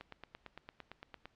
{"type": "click train", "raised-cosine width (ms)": 0.3, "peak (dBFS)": -30, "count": 12, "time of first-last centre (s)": [0.01, 1.256], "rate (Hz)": 8.83, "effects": ["pink hiss -72 dBFS RMS until 1.35 s", "low-pass 4000 Hz 12 dB/octave"]}